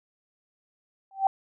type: tone with exponential growth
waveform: sine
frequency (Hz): 777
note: G5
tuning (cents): -16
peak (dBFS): -14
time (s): 1.11-1.27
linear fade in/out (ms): 2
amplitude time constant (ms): 33
effects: none